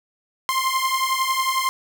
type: beating tone pair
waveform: sawtooth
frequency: 1046.5 / 1057.5 Hz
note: C6 / C6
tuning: 0 / +18 cents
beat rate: 11 Hz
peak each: -19 dBFS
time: 0.49-1.69 s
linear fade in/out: 0 ms
effects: none